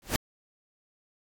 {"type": "noise with exponential growth", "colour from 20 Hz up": "pink", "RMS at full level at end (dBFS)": -23, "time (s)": [0.02, 0.16], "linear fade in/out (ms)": 1, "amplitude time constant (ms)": 30, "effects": ["AAC 64 kbps"]}